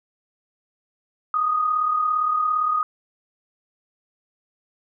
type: tone pair together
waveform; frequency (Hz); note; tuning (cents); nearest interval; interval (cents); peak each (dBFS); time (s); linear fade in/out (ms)
sine; 1207 / 1244.5; D6 / D#6; +47 / 0; minor second; 53; -28 / -19; 1.34-2.83; 2
effects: none